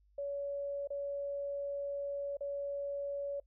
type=tone with dropouts; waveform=sine; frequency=565 Hz; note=C#5; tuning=33 cents sharp; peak=-35 dBFS; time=0.18-3.4 s; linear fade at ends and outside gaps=5 ms; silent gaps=0.874-0.903 / 2.37-2.407 s; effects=noise-tail reverb RT60 0.1 s tail -23 dB re dry + added 50 Hz sine -65 dBFS peak until 3.46 s